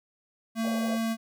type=tone; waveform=square; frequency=225.8 Hz; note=A3; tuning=45 cents sharp; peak=-27 dBFS; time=0.55-1.17 s; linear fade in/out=50 ms
type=band-pass noise; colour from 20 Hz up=white; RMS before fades=-38 dBFS; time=0.63-0.98 s; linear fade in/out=20 ms; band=490 to 670 Hz; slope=48 dB/octave
effects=none